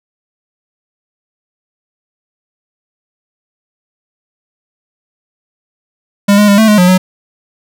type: tone with pitch steps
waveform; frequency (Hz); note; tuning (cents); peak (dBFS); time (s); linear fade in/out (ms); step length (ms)
square; 201.8 / 207.8 / 201.3 / 220.4 / 210.4 / 180 / 184.7; G#3 / G#3 / G3 / A3 / G#3 / F#3 / F#3; -49 / +1 / +46 / +3 / +23 / -47 / -3; -5; 6.28-6.98; 10; 100
effects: none